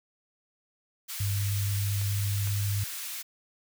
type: high-pass noise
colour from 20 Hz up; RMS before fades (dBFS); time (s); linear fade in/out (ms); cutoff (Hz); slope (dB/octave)
white; -37; 1.08-3.23; 20; 1500; 12
type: tone with pitch glide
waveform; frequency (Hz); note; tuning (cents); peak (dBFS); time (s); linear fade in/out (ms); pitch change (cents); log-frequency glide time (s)
sine; 100 to 100.87; G2 to G2; +35 to +50; -26; 1.2-2.84; 5; +15; 1.34-2.35
type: clicks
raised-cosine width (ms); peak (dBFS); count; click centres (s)
0.3; -27; 2; 2.015 / 2.473
effects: none